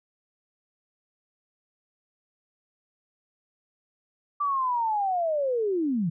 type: linear sweep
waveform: sine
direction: down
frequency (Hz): 1176 to 152.8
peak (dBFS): -23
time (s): 4.4-6.1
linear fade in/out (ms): 10
effects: none

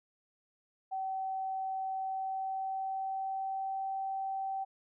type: tone with pitch glide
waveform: sine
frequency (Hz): 765 to 773.4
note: G5 to G5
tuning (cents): -42 to -24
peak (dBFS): -33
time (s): 0.91-4.65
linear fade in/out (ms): 20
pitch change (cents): +18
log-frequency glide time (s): 1.93-3.91
effects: none

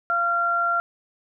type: tone pair together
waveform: sine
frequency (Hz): 689 / 1376.5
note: F5 / F6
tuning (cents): -24 / -25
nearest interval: octave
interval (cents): 1199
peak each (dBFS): -27 / -20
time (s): 0.1-0.8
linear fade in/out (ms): 0
effects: none

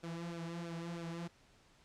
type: tone with flanger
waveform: sawtooth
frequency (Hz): 168.8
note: E3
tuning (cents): +41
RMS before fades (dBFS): -43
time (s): 0.03-1.28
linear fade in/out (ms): 10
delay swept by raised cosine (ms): 0.98 to 4.68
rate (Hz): 3.1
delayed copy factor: -0.7
effects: pink hiss -66 dBFS RMS until 1.84 s + low-pass 7000 Hz 12 dB/octave

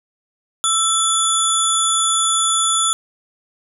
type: tone cluster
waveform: sine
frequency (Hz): 1328 / 3445 / 6980 / 10380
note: E6 / A7 / A8 / E9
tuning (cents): +12 / -37 / -15 / -28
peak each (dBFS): -20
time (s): 0.64-2.93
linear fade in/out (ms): 0
effects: none

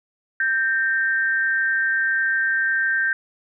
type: tone pair together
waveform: sine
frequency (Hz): 1568 / 1826.4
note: G6 / A#6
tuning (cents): 0 / -36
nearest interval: minor third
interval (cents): 264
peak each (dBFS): -19 / -24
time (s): 0.4-3.13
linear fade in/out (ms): 2
effects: none

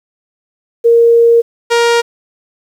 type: tone pair in turn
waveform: sine / sawtooth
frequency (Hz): 466.2 / 470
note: A#4 / A#4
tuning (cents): 0 / +14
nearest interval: unison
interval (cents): 14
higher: second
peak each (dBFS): -4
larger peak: neither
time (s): 0.84-1.42 / 1.7-2.02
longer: first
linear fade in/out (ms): 20
effects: low-pass 7000 Hz 12 dB/octave + 7-bit

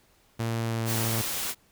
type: tone with pitch glide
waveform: sawtooth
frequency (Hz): 114.8 to 113.28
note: A#2 to A#2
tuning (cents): -26 to -49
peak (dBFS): -23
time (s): 0.39-1.22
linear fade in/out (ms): 10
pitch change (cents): -23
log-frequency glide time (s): 0.64-0.89
type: noise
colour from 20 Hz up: white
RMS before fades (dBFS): -31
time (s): 0.85-1.55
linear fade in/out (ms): 50
effects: pink hiss -63 dBFS RMS until 1.71 s

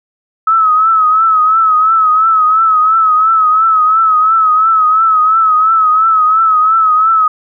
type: tone with vibrato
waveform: sine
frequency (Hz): 1288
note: E6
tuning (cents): -41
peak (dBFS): -6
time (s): 0.47-7.28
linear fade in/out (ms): 5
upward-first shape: triangle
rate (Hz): 2.9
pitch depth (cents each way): 71
effects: none

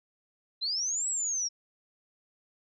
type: linear two-way sweep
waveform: sine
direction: up then down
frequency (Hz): 3951 to 7890 to 5490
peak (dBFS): -28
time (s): 0.61-1.49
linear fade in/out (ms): 20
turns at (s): 1.08
effects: none

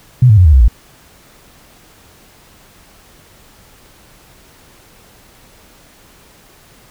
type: tone with pitch steps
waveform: sine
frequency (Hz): 125.4 / 106.67 / 90.74 / 77.19 / 65.67 / 55.86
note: B2 / G#2 / F#2 / D#2 / C2 / A1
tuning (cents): +27 / +47 / -33 / -13 / +7 / +27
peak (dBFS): -3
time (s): 0.22-0.682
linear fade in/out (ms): 5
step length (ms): 77
effects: pink hiss -45 dBFS RMS until 6.9 s

